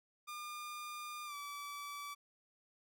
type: tone with pitch glide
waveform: sawtooth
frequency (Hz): 1206 to 1152.9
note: D6 to D6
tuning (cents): +46 to -32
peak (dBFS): -40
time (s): 0.27-2.15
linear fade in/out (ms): 20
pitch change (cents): -78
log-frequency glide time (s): 1.25-1.35
effects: none